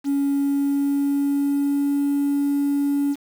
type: tone with pitch glide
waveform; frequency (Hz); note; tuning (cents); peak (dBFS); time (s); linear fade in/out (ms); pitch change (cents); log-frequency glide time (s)
triangle; 280 to 283.6; C#4 to C#4; +18 to +40; -15; 0.04-3.16; 50; +22; 0.32-2
effects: tanh soft clip ceiling -14 dBFS + 7-bit